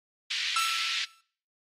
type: band-pass noise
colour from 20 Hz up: white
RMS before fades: -32 dBFS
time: 0.3-1.05 s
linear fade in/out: 10 ms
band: 2000 to 4300 Hz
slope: 24 dB/octave
type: tone with exponential decay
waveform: sawtooth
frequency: 1334 Hz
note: E6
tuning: 20 cents sharp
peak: -20 dBFS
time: 0.56-1.21 s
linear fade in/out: 2 ms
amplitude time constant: 140 ms
effects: noise-tail reverb RT60 0.5 s tail -22 dB re dry + AAC 32 kbps